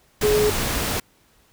sine tone in noise, 421.8 Hz, G#4, 27 cents sharp, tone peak -16 dBFS, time 0.23-0.5 s, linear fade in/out 5 ms, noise pink, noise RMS -24 dBFS, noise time 0.21-1 s, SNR +5 dB, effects pink hiss -59 dBFS RMS until 1.52 s

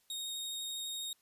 sawtooth tone with vibrato, 3729 Hz, A#7, in tune, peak -35 dBFS, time 0.1-1.13 s, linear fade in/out 2 ms, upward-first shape triangle, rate 12 Hz, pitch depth 15 cents each way, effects white hiss -72 dBFS RMS until 1.21 s + resampled to 32000 Hz

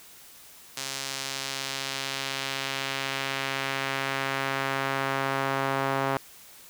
sawtooth tone with band-pass filter sweep, 135.9 Hz, C#3, 34 cents flat, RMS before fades -30 dBFS, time 0.77-6.17 s, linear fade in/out 2 ms, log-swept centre 6000 to 1000 Hz, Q 0.95, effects white hiss -50 dBFS RMS until 6.69 s

